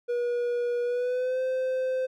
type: tone with pitch glide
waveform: triangle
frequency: 482.2 to 516.8 Hz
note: B4 to C5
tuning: -41 to -21 cents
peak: -23 dBFS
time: 0.08-2.07 s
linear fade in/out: 20 ms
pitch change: +120 cents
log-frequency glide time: 0.83-1.41 s
effects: none